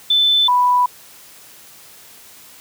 sine tone pair in turn, 3520 / 987.8 Hz, A7 / B5, 0 / 0 cents, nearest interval octave + minor seventh, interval 2200 cents, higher first, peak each -11 dBFS, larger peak neither, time 0.1-0.48 / 0.48-0.86 s, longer neither, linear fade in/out 5 ms, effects white hiss -43 dBFS RMS until 2.6 s + high-pass 60 Hz 12 dB/octave

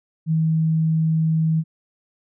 sine tone, 160 Hz, D#3, 49 cents sharp, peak -16 dBFS, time 0.26-1.64 s, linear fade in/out 50 ms, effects none

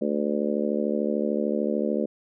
harmonic tone, 73.42 Hz, D2, in tune, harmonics 3 / 4 / 5 / 6 / 7 / 8, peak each -27 / -31 / -30 / -32 / -30 / -32 dBFS, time 0.01-2.06 s, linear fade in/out 10 ms, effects none

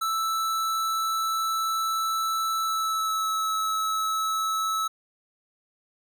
square tone with pitch glide, 1318.5 to 1300.3 Hz, E6 to E6, 0 to -24 cents, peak -25 dBFS, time 0.01-4.88 s, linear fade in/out 10 ms, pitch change -24 cents, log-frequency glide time 2.6-3.26 s, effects none

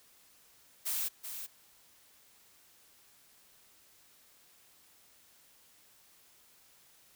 blue noise with echo, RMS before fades -34 dBFS, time 0.85-1.09 s, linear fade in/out 20 ms, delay 380 ms, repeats 1, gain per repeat -8 dB, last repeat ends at 1.47 s, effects white hiss -63 dBFS RMS until 7.15 s

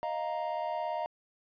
triangle chord, Eb suspended second, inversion none, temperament just, 622.3 / 700 / 933.4 Hz, Eb5 / F5 / Bb5, 0 / +4 / +2 cents, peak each -34 dBFS, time 0.03-1.06 s, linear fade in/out 0 ms, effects resampled to 11025 Hz

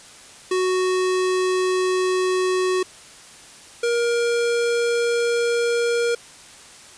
square tone pair in turn, 370 / 472 Hz, F#4 / A#4, 0 / +22 cents, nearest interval major third, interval 422 cents, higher second, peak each -19 / -19 dBFS, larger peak neither, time 0.51-2.83 / 3.83-6.15 s, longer neither, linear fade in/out 5 ms, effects white hiss -44 dBFS RMS until 6.97 s + resampled to 22050 Hz

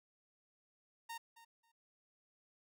sawtooth tone with echo, 922 Hz, A#5, 19 cents flat, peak -40 dBFS, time 1.09-1.18 s, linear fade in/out 10 ms, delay 270 ms, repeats 2, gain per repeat -15 dB, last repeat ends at 1.72 s, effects none

